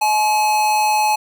square tone with amplitude modulation, 851 Hz, G#5, 42 cents sharp, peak -13 dBFS, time 0.01-1.16 s, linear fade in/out 10 ms, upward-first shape sine, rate 221 Hz, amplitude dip 35%, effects none

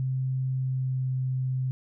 sine tone with pitch glide, 130.7 to 129.65 Hz, C3 to C3, -1 to -15 cents, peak -25 dBFS, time 0-1.71 s, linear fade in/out 0 ms, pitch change -14 cents, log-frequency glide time 0.54-1.13 s, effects none

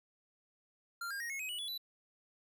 square tone with pitch steps, 1387 / 1611.8 / 1872.9 / 2176 / 2529 / 2939 / 3415 / 3969 Hz, F6 / G6 / A#6 / C#7 / D#7 / F#7 / G#7 / B7, -12 / +48 / +8 / -33 / +28 / -12 / +48 / +8 cents, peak -39 dBFS, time 1.01-1.778 s, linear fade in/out 5 ms, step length 96 ms, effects 12-bit

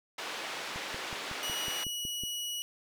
white band-pass noise, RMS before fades -39 dBFS, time 0.18-1.84 s, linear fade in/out 5 ms, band 310 to 3300 Hz, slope 12 dB/octave
click train, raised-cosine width 3 ms, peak -30 dBFS, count 9, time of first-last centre 0.76-2.236 s, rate 5.42 Hz
sawtooth tone, 2920 Hz, F#7, 24 cents flat, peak -31 dBFS, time 1.43-2.62 s, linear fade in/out 0 ms
effects none

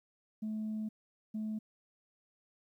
sine tone bursts at uneven times, 216.4 Hz, A3, 29 cents flat, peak -33 dBFS, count 2, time 0.42-0.89 / 1.34-1.59 s, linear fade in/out 10 ms, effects tanh soft clip ceiling -32 dBFS + 12-bit

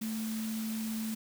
sine tone in noise, 220.7 Hz, A3, 5 cents sharp, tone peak -33 dBFS, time 0.01-1.15 s, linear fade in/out 10 ms, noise white, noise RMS -44 dBFS, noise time 0.01-1.15 s, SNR +8 dB, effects none

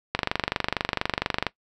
click train, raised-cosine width 0.3 ms, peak -6 dBFS, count 33, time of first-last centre 0.15-1.467 s, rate 24.3 Hz, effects noise-tail reverb RT60 0.1 s tail -19 dB re dry

